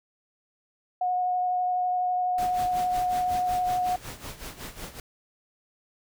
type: tone with vibrato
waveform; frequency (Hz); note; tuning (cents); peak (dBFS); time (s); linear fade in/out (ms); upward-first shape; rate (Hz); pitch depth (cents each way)
sine; 727; F#5; -31; -23; 1.01-3.96; 5; triangle; 12; 11
type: noise with tremolo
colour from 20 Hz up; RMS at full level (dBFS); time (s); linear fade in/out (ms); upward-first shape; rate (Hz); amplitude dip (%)
pink; -37; 2.38-5; 2; sine; 5.4; 75
effects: none